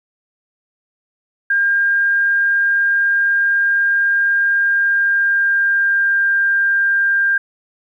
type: tone with pitch glide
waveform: sine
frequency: 1606 to 1594.9 Hz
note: G6 to G6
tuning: +41 to +29 cents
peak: -12 dBFS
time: 1.5-7.38 s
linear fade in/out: 5 ms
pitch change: -12 cents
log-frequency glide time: 4.57-6.29 s
effects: 9-bit